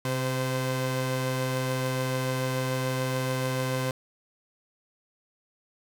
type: tone pair together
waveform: sawtooth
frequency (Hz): 130.5 / 515.1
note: C3 / C5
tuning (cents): -4 / -27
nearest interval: 2 octaves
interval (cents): 2377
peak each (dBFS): -24 / -27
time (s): 0.05-3.91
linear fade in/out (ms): 2
effects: none